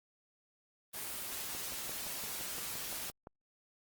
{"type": "noise", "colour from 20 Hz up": "white", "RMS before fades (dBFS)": -41, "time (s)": [0.93, 3.11], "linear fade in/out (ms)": 20}
{"type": "click train", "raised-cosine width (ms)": 1, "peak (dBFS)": -33, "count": 11, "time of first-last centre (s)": [1.55, 3.271], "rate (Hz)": 5.81}
{"effects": ["Opus 24 kbps"]}